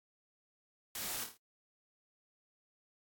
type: noise with echo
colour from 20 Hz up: white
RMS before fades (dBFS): -41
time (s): 0.95-1.24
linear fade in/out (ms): 2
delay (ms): 26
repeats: 5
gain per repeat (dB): -5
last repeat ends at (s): 1.37
effects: noise-tail reverb RT60 0.1 s tail -21 dB re dry + AAC 64 kbps